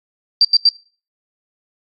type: tone bursts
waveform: sine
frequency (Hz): 4699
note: D8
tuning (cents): 0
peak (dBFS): -7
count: 3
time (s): 0.41-0.69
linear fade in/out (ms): 2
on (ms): 38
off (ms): 83
effects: noise-tail reverb RT60 0.4 s tail -23 dB re dry + AAC 32 kbps